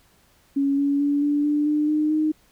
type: tone with pitch steps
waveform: sine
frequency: 278.2 / 282.4 / 286.7 / 291 / 295.4 / 299.9 / 304.4 / 309 Hz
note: C#4 / C#4 / D4 / D4 / D4 / D4 / D#4 / D#4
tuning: +6 / +32 / -42 / -16 / +10 / +36 / -38 / -12 cents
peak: -18 dBFS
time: 0.56-2.32 s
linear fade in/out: 10 ms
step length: 220 ms
effects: pink hiss -59 dBFS RMS until 2.51 s